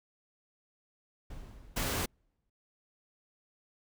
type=noise with exponential decay; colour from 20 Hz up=brown; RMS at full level=-42 dBFS; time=1.3-2.5 s; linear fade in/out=5 ms; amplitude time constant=260 ms
type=noise; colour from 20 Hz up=pink; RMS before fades=-33 dBFS; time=1.76-2.06 s; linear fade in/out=10 ms
effects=none